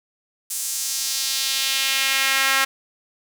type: tone with high-pass filter sweep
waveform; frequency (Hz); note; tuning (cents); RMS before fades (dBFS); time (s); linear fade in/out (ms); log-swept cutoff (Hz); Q
sawtooth; 269.2; C4; +49; -22; 0.5-2.65; 10; 8300 to 1500; 1.4
effects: none